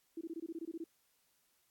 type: tone bursts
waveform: sine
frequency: 329.6 Hz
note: E4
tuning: in tune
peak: -39 dBFS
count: 11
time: 0.17-0.841 s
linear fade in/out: 5 ms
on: 41 ms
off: 22 ms
effects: white hiss -75 dBFS RMS until 1.7 s + AAC 64 kbps